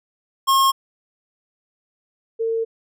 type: tone pair in turn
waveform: square / sine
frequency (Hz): 1078 / 453.2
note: C#6 / A#4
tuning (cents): -49 / -49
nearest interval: octave + minor third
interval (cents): 1500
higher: first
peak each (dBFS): -14 / -19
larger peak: first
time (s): 0.47-0.72 / 2.39-2.65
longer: second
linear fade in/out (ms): 20
effects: none